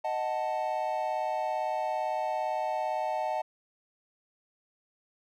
triangle chord, D# diminished, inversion none, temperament equal, 622.3 / 740 / 880 Hz, D#5 / F#5 / A5, 0 / 0 / 0 cents, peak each -31 dBFS, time 0.04-3.42 s, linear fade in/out 10 ms, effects none

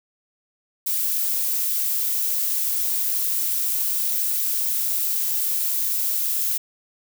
violet noise, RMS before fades -23 dBFS, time 0.86-6.58 s, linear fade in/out 10 ms, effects none

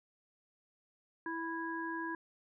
harmonic tone, 329.6 Hz, E4, in tune, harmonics 1 / 3 / 5, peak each -40 / -41 / -41 dBFS, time 1.26-2.15 s, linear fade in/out 2 ms, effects none

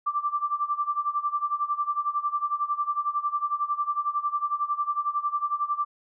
sine tone with tremolo, 1174.7 Hz, D6, in tune, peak -21 dBFS, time 0.06-5.85 s, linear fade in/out 10 ms, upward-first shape sine, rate 11 Hz, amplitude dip 85%, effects none

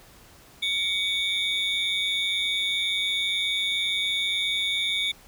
triangle tone cluster, 2249 / 3468 / 3665 Hz, C#7 / A7 / A#7, +24 / -26 / -30 cents, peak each -27 / -27 / -26 dBFS, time 0.62-5.12 s, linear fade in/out 10 ms, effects pink hiss -52 dBFS RMS until 5.27 s

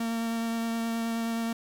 45% pulse tone with vibrato, 229 Hz, A#3, 31 cents flat, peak -28 dBFS, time 0-1.53 s, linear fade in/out 5 ms, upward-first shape triangle, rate 9.5 Hz, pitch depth 13 cents each way, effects 9-bit

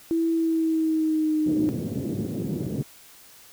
sine tone with pitch glide, 329.6 to 307.5 Hz, E4 to D#4, 0 to -20 cents, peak -20 dBFS, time 0.11-1.69 s, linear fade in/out 0 ms, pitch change -120 cents, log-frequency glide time 0.3-1.43 s
pink band-pass noise, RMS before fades -29 dBFS, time 1.46-2.83 s, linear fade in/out 10 ms, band 120 to 390 Hz, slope 24 dB/octave
effects white hiss -50 dBFS RMS until 3.52 s

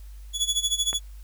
25% pulse tone with tremolo, 3396 Hz, G#7, 38 cents sharp, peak -16 dBFS, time 0.33-1 s, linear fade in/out 50 ms, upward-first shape sine, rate 13 Hz, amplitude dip 85%
click, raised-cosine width 0.5 ms, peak -18 dBFS, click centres 0.93 s
effects added 50 Hz sine -39 dBFS peak until 1.23 s + white hiss -59 dBFS RMS until 1.23 s

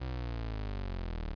30% pulse linear sweep, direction down, 65.4 to 36.24 Hz, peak -32 dBFS, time 0-1.35 s, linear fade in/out 20 ms, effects resampled to 11025 Hz

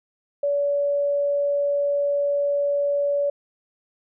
sine tone, 571 Hz, D5, 49 cents flat, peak -19 dBFS, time 0.43-3.3 s, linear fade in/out 5 ms, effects none

